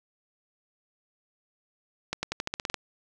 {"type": "accelerating click train", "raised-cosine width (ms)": 0.2, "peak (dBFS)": -12, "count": 10, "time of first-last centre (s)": [2.13, 2.743], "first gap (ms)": 100, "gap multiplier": 0.9, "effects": []}